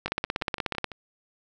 two click trains, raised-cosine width 0.3 ms, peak -10 / -22 dBFS, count 14 / 6, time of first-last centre 0.06-0.843 / 0.08-0.918 s, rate 16.6 / 5.97 Hz, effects none

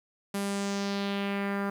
sawtooth tone with low-pass filter sweep, 199.5 Hz, G3, 31 cents sharp, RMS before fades -31 dBFS, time 0.34-1.7 s, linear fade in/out 5 ms, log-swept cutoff 12000 to 1400 Hz, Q 2.1, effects 9-bit

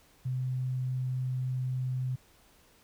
sine tone, 128.3 Hz, C3, 34 cents flat, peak -29 dBFS, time 0.25-2.16 s, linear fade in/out 10 ms, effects pink hiss -62 dBFS RMS until 2.83 s

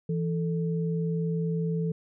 sine tone pair together, 164.68 / 440 Hz, E3 / A4, -1 / 0 cents, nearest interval octave + perfect fourth, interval 1701 cents, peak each -26 / -33 dBFS, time 0.09-1.92 s, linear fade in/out 5 ms, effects none

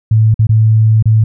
sine tone with dropouts, 110 Hz, A2, in tune, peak -5 dBFS, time 0.11-1.24 s, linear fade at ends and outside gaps 5 ms, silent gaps 0.343-0.392 / 0.47-0.492 / 1.026-1.056 s, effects none

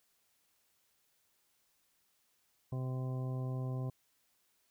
harmonic tone, 129.1 Hz, C3, 23 cents flat, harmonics 1 / 2 / 3 / 4 / 5 / 6 / 8, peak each -35 / -46 / -49 / -51 / -52 / -56 / -55 dBFS, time 2.72-3.9 s, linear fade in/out 5 ms, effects white hiss -75 dBFS RMS until 4.7 s

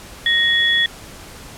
sine tone pair together, 1864.7 / 3386 Hz, A#6 / G#7, 0 / +33 cents, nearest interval minor seventh, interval 1033 cents, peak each -16 dBFS, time 0.26-0.86 s, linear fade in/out 2 ms, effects pink hiss -38 dBFS RMS until 1.57 s + low-pass 12000 Hz 12 dB/octave

